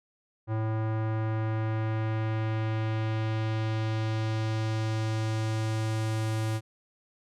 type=tone with low-pass filter sweep; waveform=square; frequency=110.1 Hz; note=A2; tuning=2 cents sharp; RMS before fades=-29 dBFS; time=0.47-6.61 s; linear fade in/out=50 ms; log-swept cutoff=1200 to 11000 Hz; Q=0.98; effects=none